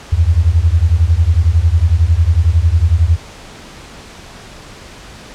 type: beating tone pair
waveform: sine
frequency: 77.6 / 88.6 Hz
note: D#2 / F2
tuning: -4 / +25 cents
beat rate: 11 Hz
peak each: -11 dBFS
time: 0.12-3.17 s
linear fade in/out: 10 ms
effects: pink hiss -35 dBFS RMS until 5.34 s + low-pass 7000 Hz 12 dB/octave